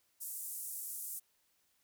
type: band-pass noise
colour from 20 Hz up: white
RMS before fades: -43 dBFS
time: 0.2-1.2 s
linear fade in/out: 20 ms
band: 8100 to 15000 Hz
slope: 24 dB/octave
effects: white hiss -75 dBFS RMS until 1.83 s